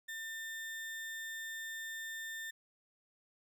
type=tone; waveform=35% pulse; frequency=1800 Hz; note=A6; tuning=39 cents sharp; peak=-39 dBFS; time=0.08-2.51 s; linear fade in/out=10 ms; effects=none